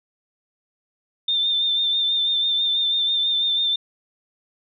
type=tone with vibrato; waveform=sine; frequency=3590 Hz; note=A7; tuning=34 cents sharp; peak=-18 dBFS; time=1.28-3.76 s; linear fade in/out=5 ms; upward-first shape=sine; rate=6.1 Hz; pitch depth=31 cents each way; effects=none